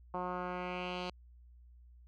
10% pulse tone with low-pass filter sweep, 180.1 Hz, F#3, 46 cents flat, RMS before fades -39 dBFS, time 0.14-1.1 s, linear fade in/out 2 ms, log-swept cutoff 1000 to 4000 Hz, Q 2.5, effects added 60 Hz sine -55 dBFS peak until 2.07 s

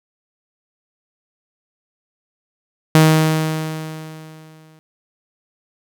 sawtooth tone with exponential decay, 157.5 Hz, D#3, 21 cents sharp, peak -3 dBFS, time 2.95-4.79 s, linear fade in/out 0 ms, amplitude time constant 400 ms, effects none

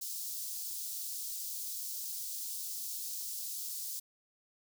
white high-pass noise, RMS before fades -40 dBFS, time 0.01-4 s, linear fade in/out 10 ms, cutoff 4500 Hz, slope 24 dB/octave, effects none

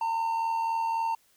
triangle tone with amplitude modulation, 910 Hz, A#5, 42 cents flat, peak -22 dBFS, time 0.01-1.15 s, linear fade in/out 5 ms, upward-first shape sine, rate 83.7 Hz, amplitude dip 40%, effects white hiss -65 dBFS RMS until 1.36 s

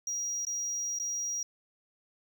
triangle tone with dropouts, 5730 Hz, F8, 44 cents sharp, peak -30 dBFS, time 0.07-1.43 s, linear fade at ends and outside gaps 2 ms, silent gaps 0.451-0.468 / 0.988-0.998 s, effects none

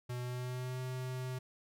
square tone with pitch glide, 123.47 to 128.12 Hz, B2 to C3, 0 to -36 cents, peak -38 dBFS, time 0.09-1.39 s, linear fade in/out 10 ms, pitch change +64 cents, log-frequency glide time 0.2-0.81 s, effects none

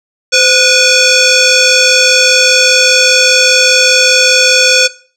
sine tone with frequency modulation, 1500 Hz, F#6, 23 cents sharp, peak -3 dBFS, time 0.32-4.88 s, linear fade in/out 20 ms, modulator 985 Hz, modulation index 5.2, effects noise-tail reverb RT60 0.4 s tail -18 dB re dry + tanh soft clip ceiling -1 dBFS

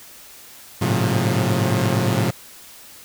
sawtooth tone cluster, 105.6 / 114.2 / 133.9 / 178.7 Hz, G#2 / A#2 / C3 / F3, +29 / -35 / +40 / +40 cents, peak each -19 dBFS, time 0.81-2.31 s, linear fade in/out 10 ms, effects white hiss -43 dBFS RMS until 3.04 s

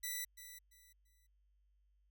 5% pulse tone with echo, 1975.5 Hz, B6, in tune, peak -29 dBFS, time 0.03-0.25 s, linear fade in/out 10 ms, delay 340 ms, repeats 3, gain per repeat -12 dB, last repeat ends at 1.27 s, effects added 50 Hz sine -70 dBFS peak until 2.1 s

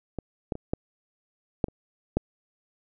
clicks, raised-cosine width 2 ms, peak -18 / -14 / -23 / -12 / -9 / -28 / -9 dBFS, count 7, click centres 0.187 / 0.522 / 0.554 / 0.735 / 1.642 / 1.684 / 2.17 s, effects none

